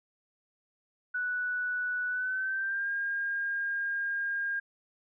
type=tone with pitch glide; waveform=sine; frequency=1480 to 1614 Hz; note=F#6 to G#6; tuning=0 to -50 cents; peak=-29 dBFS; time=1.14-4.6 s; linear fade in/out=10 ms; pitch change=+150 cents; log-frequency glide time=2.08-2.9 s; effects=none